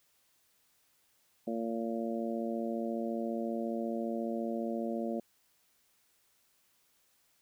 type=harmonic tone; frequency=114.6 Hz; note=A#2; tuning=29 cents flat; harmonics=2 / 3 / 4 / 5 / 6; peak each=-35 / -39 / -42 / -39 / -43 dBFS; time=1.47-5.2 s; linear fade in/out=5 ms; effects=white hiss -71 dBFS RMS until 7.41 s